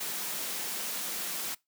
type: high-pass noise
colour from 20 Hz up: white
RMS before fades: -35 dBFS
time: 0-1.55 s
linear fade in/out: 10 ms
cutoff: 150 Hz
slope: 96 dB/octave
effects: noise-tail reverb RT60 0.2 s tail -23 dB re dry